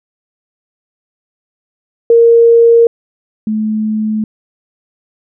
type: tone pair in turn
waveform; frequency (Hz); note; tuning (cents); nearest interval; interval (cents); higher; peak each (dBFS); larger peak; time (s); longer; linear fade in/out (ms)
sine; 464.8 / 216; A#4 / A3; -5 / -32; octave + minor second; 1327; first; -3 / -12; first; 2.1-2.87 / 3.47-4.24; neither; 2
effects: none